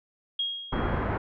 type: tone with exponential decay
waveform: sine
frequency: 3270 Hz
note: G#7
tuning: 28 cents flat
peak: -24 dBFS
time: 0.39-1.13 s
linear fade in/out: 5 ms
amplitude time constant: 160 ms
type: low-pass noise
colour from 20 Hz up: pink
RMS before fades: -28 dBFS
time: 0.72-1.18 s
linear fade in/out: 10 ms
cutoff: 1700 Hz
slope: 24 dB/octave
effects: none

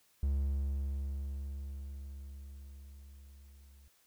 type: tone with level ramp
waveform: triangle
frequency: 69.2 Hz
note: C#2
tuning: 2 cents flat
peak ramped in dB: -26 to -54 dBFS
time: 0.23-3.88 s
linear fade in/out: 0 ms
effects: white hiss -69 dBFS RMS until 4.06 s

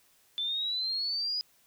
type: exponential sweep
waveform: sine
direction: up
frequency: 3505 to 4978 Hz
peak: -29 dBFS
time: 0.38-1.41 s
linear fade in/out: 0 ms
effects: white hiss -65 dBFS RMS until 1.66 s

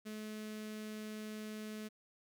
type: tone with notch filter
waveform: sawtooth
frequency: 214.8 Hz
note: A3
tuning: 41 cents flat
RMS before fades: -45 dBFS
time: 0.05-1.89 s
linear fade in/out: 20 ms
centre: 900 Hz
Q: 1.3
effects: none

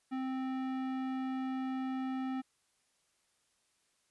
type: tone with tanh clipping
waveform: sine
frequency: 261.6 Hz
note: C4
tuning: in tune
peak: -36 dBFS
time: 0.11-2.42 s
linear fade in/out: 20 ms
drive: 17 dB
effects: white hiss -75 dBFS RMS until 4.1 s + resampled to 24000 Hz

